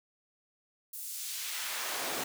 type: noise with high-pass filter sweep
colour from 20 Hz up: pink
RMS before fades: -37 dBFS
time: 0.93-2.24 s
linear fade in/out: 5 ms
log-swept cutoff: 11000 to 270 Hz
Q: 0.73
effects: none